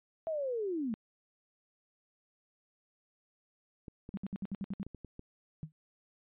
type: linear sweep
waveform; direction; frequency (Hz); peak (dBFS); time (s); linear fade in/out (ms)
sine; down; 662 to 207.7; -32; 0.27-0.94; 0
type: clicks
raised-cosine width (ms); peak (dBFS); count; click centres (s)
3; -32; 6; 3.882 / 4.091 / 4.866 / 4.947 / 5.047 / 5.194
type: tone bursts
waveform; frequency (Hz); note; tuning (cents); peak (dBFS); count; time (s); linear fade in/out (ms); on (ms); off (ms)
sine; 196; G3; 0; -34; 8; 4.14-4.83; 0; 32; 62
type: tone with exponential decay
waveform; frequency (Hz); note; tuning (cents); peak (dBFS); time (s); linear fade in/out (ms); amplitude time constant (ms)
sine; 155.56; D#3; 0; -33; 5.63-5.72; 0; 19
effects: resampled to 8000 Hz